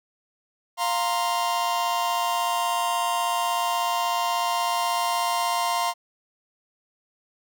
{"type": "chord", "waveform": "45% pulse", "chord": "F suspended fourth", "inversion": "none", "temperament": "just", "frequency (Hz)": [698.5, 931.3, 1047.7], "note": ["F5", "Bb5", "C6"], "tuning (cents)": [0, -2, 2], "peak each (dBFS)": -27, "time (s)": [0.77, 5.94], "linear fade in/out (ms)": 50, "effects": []}